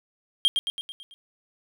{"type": "tone with echo", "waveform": "triangle", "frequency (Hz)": 3209, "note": "G7", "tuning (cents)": 40, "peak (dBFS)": -14, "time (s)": [0.45, 0.48], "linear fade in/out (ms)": 0, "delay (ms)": 110, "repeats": 6, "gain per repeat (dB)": -5, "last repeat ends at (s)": 1.14, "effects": []}